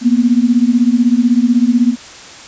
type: beating tone pair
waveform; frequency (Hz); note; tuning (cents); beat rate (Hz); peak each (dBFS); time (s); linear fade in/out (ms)
sine; 233.1 / 249.1; A#3 / B3; 0 / +15; 16; -11; 0.01-1.96; 50
effects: white hiss -34 dBFS RMS until 2.47 s + resampled to 16000 Hz